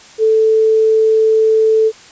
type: tone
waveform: sine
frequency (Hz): 440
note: A4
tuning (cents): 0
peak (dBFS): -8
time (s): 0.18-1.92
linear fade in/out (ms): 50
effects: white hiss -40 dBFS RMS until 2.11 s + resampled to 16000 Hz

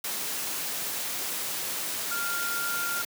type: tone in noise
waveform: sine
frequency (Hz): 1396.9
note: F6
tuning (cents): 0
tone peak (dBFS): -30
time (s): 2.11-3.02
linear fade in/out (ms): 5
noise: white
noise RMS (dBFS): -32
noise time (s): 0.04-3.05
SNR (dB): -1
effects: high-pass 150 Hz 12 dB/octave

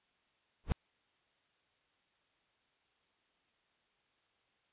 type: noise with exponential growth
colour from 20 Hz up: brown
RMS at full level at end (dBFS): -27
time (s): 0.64-0.72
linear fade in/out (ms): 0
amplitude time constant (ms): 17
effects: white hiss -75 dBFS RMS until 4.72 s + resampled to 8000 Hz

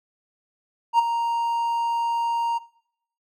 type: tone with ADSR envelope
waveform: triangle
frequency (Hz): 932.3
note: A#5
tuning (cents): 0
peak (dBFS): -10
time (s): 0.93-2.59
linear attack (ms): 59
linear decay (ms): 13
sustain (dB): -9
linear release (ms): 20
effects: noise-tail reverb RT60 0.7 s tail -20 dB re dry

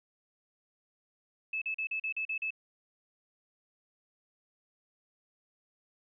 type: tone bursts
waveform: sine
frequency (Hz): 2609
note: E7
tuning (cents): -18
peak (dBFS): -31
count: 8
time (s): 1.53-2.506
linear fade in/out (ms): 5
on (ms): 87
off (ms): 40
effects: none

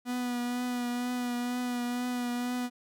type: tone with vibrato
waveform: 45% pulse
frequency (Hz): 245.1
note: B3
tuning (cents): -13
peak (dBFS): -30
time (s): 0.05-2.7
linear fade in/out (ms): 50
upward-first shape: triangle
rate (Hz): 2.1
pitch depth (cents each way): 25
effects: none

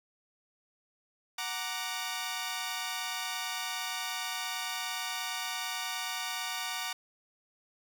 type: chord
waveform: 10% pulse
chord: Gb augmented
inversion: none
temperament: equal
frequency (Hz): 740 / 932.3 / 1174.7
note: Gb5 / Bb5 / D6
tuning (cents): 0 / 0 / 0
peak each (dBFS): -30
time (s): 1.38-6.93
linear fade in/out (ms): 5
effects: none

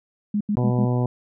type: tone bursts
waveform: sine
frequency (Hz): 207.5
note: G#3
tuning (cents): -1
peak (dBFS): -19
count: 4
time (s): 0.34-0.851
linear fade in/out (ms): 5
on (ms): 67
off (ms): 81
type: harmonic tone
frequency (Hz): 123.47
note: B2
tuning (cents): 0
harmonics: 1 / 2 / 3 / 4 / 5 / 6 / 7 / 8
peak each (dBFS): -20 / -26 / -30 / -32 / -34 / -36 / -37 / -38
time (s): 0.57-1.06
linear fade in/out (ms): 0
effects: none

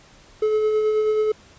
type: tone with tremolo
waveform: triangle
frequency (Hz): 430.1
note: A4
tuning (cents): -39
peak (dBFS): -14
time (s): 0.42-1.32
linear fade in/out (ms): 5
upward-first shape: sine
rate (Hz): 9.3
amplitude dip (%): 30
effects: pink hiss -50 dBFS RMS until 1.58 s + resampled to 16000 Hz

